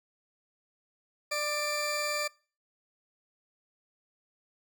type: tone pair together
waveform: 20% pulse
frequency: 593.8 / 2356 Hz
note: D5 / D7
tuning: +19 / +5 cents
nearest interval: 2 octaves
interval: 2386 cents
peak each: -27 / -28 dBFS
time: 1.31-2.28 s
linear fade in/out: 10 ms
effects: noise-tail reverb RT60 0.4 s tail -25 dB re dry